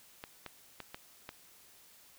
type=clicks; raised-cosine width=0.3 ms; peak=-26 dBFS; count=5; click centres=0.239 / 0.463 / 0.803 / 0.945 / 1.291 s; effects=white hiss -60 dBFS RMS until 2.18 s